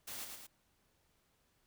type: noise with echo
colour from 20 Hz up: white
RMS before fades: -45 dBFS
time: 0.07-0.25 s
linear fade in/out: 10 ms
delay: 110 ms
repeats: 2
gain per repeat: -4 dB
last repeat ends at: 0.47 s
effects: pink hiss -75 dBFS RMS until 1.66 s